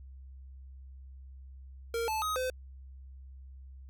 square tone with pitch steps, 462.9 / 872 / 1260 / 512 Hz, A#4 / A5 / D#6 / C5, -12 / -16 / +21 / -38 cents, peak -31 dBFS, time 1.94-2.5 s, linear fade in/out 2 ms, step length 140 ms, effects added 66 Hz sine -46 dBFS peak until 3.89 s

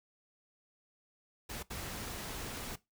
pink noise bursts at uneven times, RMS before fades -42 dBFS, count 2, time 1.49-1.63 / 1.7-2.76 s, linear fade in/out 10 ms, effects noise-tail reverb RT60 0.2 s tail -19 dB re dry

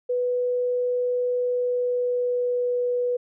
sine tone with pitch glide, 493.9 to 490.8 Hz, B4 to B4, 0 to -11 cents, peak -21 dBFS, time 0.09-3.17 s, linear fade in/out 10 ms, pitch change -11 cents, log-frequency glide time 1.36-2.76 s, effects none

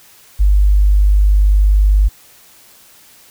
sine tone, 50.1 Hz, G1, 38 cents sharp, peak -7 dBFS, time 0.39-2.09 s, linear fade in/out 20 ms, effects white hiss -45 dBFS RMS until 3.3 s

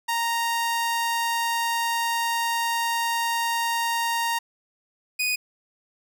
sawtooth tone pair in turn, 930 / 2483 Hz, A#5 / D#7, -4 / -4 cents, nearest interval octave + perfect fourth, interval 1700 cents, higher second, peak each -19 dBFS, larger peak neither, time 0.08-4.39 / 5.19-5.36 s, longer first, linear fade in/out 10 ms, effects none

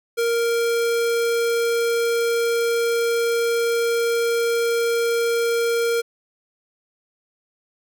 square tone, 466.2 Hz, A#4, in tune, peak -19 dBFS, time 0.17-6.02 s, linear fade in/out 20 ms, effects none

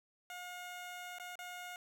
15% pulse tone with dropouts, 717 Hz, F5, 45 cents sharp, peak -38 dBFS, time 0.3-1.76 s, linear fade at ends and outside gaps 1 ms, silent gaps 1.185-1.198 / 1.355-1.39 s, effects none

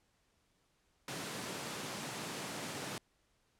pink high-pass noise, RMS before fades -42 dBFS, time 1.08-2.98 s, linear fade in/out 2 ms, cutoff 130 Hz, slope 24 dB/octave, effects pink hiss -75 dBFS RMS until 3.59 s + low-pass 10000 Hz 12 dB/octave

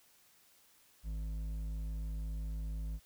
triangle tone with hard clipping, 53 Hz, G#1, 36 cents sharp, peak -38 dBFS, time 1.03-3 s, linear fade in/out 50 ms, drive 11 dB, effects white hiss -66 dBFS RMS until 3.05 s

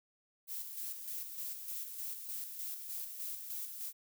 violet noise with tremolo, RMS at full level -41 dBFS, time 0.47-3.93 s, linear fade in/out 50 ms, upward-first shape square, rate 3.3 Hz, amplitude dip 45%, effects none

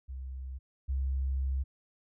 sine tone pair in turn, 65.41 / 66.67 Hz, C2 / C2, 0 / +33 cents, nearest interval unison, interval 33 cents, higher second, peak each -37 / -28 dBFS, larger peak second, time 0.08-0.59 / 0.88-1.64 s, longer second, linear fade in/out 20 ms, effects none

